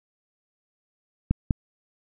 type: clicks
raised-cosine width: 5 ms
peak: -8 dBFS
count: 2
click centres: 1.31 / 1.508 s
effects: none